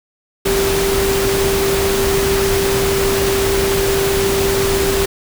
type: tone in noise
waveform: sine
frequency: 391.9 Hz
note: G4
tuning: in tune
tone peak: -15 dBFS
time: 0.45-5.06 s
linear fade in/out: 10 ms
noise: pink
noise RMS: -19 dBFS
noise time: 0.45-5.06 s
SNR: +1 dB
effects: none